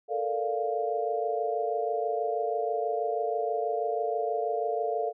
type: chord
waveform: sine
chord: Bb major seventh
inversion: third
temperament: equal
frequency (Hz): 440 / 466.2 / 587.3 / 698.5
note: A4 / Bb4 / D5 / F5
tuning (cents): 0 / 0 / 0 / 0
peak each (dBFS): -31 / -34 / -35 / -30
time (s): 0.08-5.13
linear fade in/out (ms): 50
effects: none